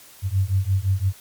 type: beating tone pair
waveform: sine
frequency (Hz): 93.3 / 99.1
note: F#2 / G2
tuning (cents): +15 / +19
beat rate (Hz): 5.8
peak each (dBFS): -21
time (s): 0.22-1.13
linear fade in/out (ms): 50
effects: white hiss -47 dBFS RMS until 1.2 s + MP3 96 kbps